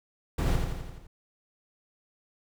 brown noise with echo, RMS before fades -26 dBFS, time 0.38-0.56 s, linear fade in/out 5 ms, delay 85 ms, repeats 6, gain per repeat -4 dB, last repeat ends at 1.07 s, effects none

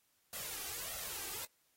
white noise with flanger, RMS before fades -43 dBFS, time 0.33-1.45 s, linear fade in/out 2 ms, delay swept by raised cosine 1.5 to 2.6 ms, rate 1.6 Hz, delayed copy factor +0.6, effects white hiss -75 dBFS RMS until 1.76 s + AAC 48 kbps

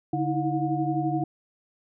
sine tone cluster, 144.3 / 315.2 / 326.9 / 721 Hz, D3 / D#4 / E4 / F#5, -30 / +23 / -14 / -45 cents, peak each -29 dBFS, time 0.13-1.24 s, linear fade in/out 5 ms, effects none

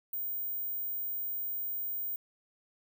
sine tone, 15100 Hz, A#9, 21 cents sharp, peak -31 dBFS, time 0.13-2.16 s, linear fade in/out 2 ms, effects tanh soft clip ceiling -30 dBFS + 12-bit

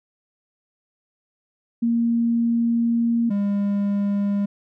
sine / triangle tone pair in turn, 233.1 / 201.8 Hz, A#3 / G#3, 0 / -49 cents, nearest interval major second, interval 249 cents, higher first, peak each -17 dBFS, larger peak neither, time 1.82-3.3 / 3.3-4.46 s, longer first, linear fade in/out 10 ms, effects none

